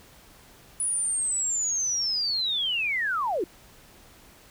sine linear sweep, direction down, 9956 to 311.1 Hz, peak -24 dBFS, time 0.8-3.44 s, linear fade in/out 2 ms, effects pink hiss -53 dBFS RMS until 4.5 s

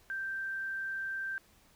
sine tone, 1568 Hz, G6, in tune, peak -34 dBFS, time 0.1-1.38 s, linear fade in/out 0 ms, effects pink hiss -64 dBFS RMS until 1.75 s

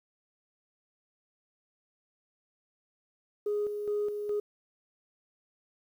sine tone with tremolo, 415.3 Hz, G#4, in tune, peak -26 dBFS, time 3.46-4.4 s, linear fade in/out 5 ms, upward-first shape square, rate 2.4 Hz, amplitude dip 50%, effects tanh soft clip ceiling -24 dBFS + 10-bit

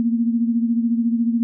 sine beating tone pair, 230.9 / 244.9 Hz, A#3 / B3, -16 / -14 cents, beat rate 14 Hz, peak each -17 / -24 dBFS, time 0-1.43 s, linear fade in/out 0 ms, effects none

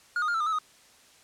triangle tone with pitch steps, 1429 / 1238 / 1410 / 1326 / 1215 / 1305 / 1247 Hz, F6 / D#6 / F6 / E6 / D#6 / E6 / D#6, +39 / -9 / +16 / +10 / -42 / -18 / +3 cents, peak -23 dBFS, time 0.16-0.587 s, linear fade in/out 2 ms, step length 61 ms, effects white hiss -57 dBFS RMS until 1.23 s + low-pass 9000 Hz 12 dB/octave

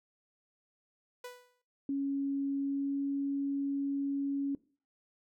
sawtooth tone with exponential decay, 493.9 Hz, B4, in tune, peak -36 dBFS, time 1.24-1.62 s, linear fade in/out 5 ms, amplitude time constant 81 ms
sine tone with pitch glide, 277.2 to 278.8 Hz, C#4 to C#4, 0 to +10 cents, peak -30 dBFS, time 1.89-4.55 s, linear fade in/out 2 ms, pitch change +10 cents, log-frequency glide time 2.58-2.98 s
effects noise-tail reverb RT60 0.4 s tail -20 dB re dry

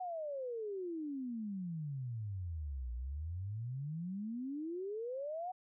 sine exponential two-way sweep, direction down then up, 751 to 58.27 to 751 Hz, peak -38 dBFS, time 0-5.52 s, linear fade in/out 10 ms, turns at 2.93 s, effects none

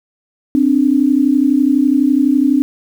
sine tone pair together, 261.7 / 293.7 Hz, C4 / D4, 0 / 0 cents, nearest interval major second, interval 200 cents, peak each -12 dBFS, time 0.55-2.62 s, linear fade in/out 0 ms, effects 7-bit

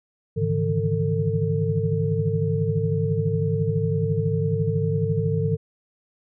sine tone cluster, 104.6 / 140.5 / 154.6 / 166.6 / 448.8 Hz, G#2 / C#3 / D#3 / E3 / A4, +13 / +24 / -11 / +19 / +34 cents, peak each -25 / -29 / -25 / -29 / -26 dBFS, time 0.36-5.57 s, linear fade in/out 20 ms, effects none

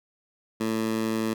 15% pulse tone with high-pass filter, 111.2 Hz, A2, 19 cents sharp, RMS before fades -27 dBFS, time 0.6-1.34 s, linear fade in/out 10 ms, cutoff 220 Hz, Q 1.5, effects none

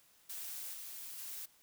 blue noise with level steps, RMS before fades -44 / -47 / -45 dBFS, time 0.29-1.46 s, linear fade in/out 10 ms, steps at 0.73 / 1.18 s, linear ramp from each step 10 ms, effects white hiss -67 dBFS RMS until 1.62 s

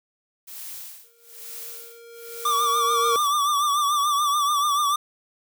blue noise with tremolo, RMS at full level -36 dBFS, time 0.47-3.28 s, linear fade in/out 10 ms, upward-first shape sine, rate 1.1 Hz, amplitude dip 95%
square tone with exponential growth, 466.2 Hz, A#4, in tune, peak -23 dBFS, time 1.04-3.16 s, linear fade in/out 1 ms, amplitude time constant 460 ms
square tone with vibrato, 1167 Hz, D6, 11 cents flat, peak -20 dBFS, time 2.45-4.96 s, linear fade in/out 5 ms, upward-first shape triangle, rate 6.9 Hz, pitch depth 76 cents each way
effects none

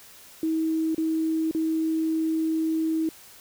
sine tone with dropouts, 320 Hz, D#4, 49 cents sharp, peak -22 dBFS, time 0.43-3.09 s, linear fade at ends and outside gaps 2 ms, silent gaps 0.947-0.98 / 1.512-1.548 s, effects white hiss -49 dBFS RMS until 3.4 s

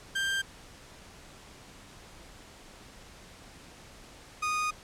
30% pulse tone pair in turn, 1582 / 1236.2 Hz, G6 / D#6, +15 / -12 cents, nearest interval major third, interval 427 cents, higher first, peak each -25 dBFS, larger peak neither, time 0.15-0.42 / 4.42-4.71 s, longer second, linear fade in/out 10 ms, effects pink hiss -51 dBFS RMS until 4.83 s + low-pass 9000 Hz 12 dB/octave

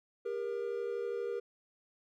triangle tone pair together, 400.6 / 473 Hz, G4 / A#4, +38 / +25 cents, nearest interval minor third, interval 287 cents, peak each -36 / -34 dBFS, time 0.25-1.4 s, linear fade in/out 10 ms, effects none

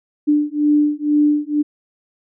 sine beating tone pair, 295.4 / 297.5 Hz, D4 / D4, +10 / +22 cents, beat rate 2.1 Hz, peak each -16 dBFS, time 0.27-1.63 s, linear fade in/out 20 ms, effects none

